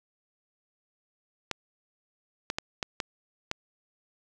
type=clicks; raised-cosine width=0.2 ms; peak=-12 dBFS; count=6; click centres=1.513 / 2.501 / 2.585 / 2.828 / 3.002 / 3.514 s; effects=none